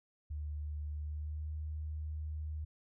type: tone with pitch glide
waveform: sine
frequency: 74.7 to 76.76 Hz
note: D2 to D#2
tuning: +30 to -23 cents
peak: -37 dBFS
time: 0.3-2.65 s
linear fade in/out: 10 ms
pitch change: +47 cents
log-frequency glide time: 0.98-1.5 s
effects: none